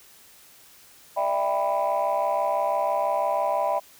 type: chord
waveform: sine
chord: E minor seventh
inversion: third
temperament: just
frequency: 593.3 / 659.3 / 791.1 / 988.9 Hz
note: D5 / E5 / G5 / B5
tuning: +18 / 0 / +16 / +2 cents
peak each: -26 dBFS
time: 1.16-3.8 s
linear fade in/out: 20 ms
effects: tanh soft clip ceiling -15 dBFS + white hiss -52 dBFS RMS until 3.99 s